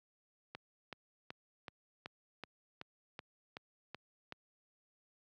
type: click train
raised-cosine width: 0.3 ms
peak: -28 dBFS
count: 11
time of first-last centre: 0.55-4.324 s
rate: 2.65 Hz
effects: high-pass 100 Hz 12 dB/octave